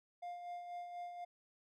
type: tone with tremolo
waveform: triangle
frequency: 704 Hz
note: F5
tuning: 14 cents sharp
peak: -40 dBFS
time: 0.22-1.25 s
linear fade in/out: 10 ms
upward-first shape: sine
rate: 4.1 Hz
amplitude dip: 45%
effects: none